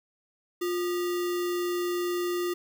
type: tone with sample-and-hold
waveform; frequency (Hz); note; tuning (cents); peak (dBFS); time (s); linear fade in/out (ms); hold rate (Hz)
sine; 352.9; F4; +18; -26; 0.61-2.54; 10; 1575
effects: none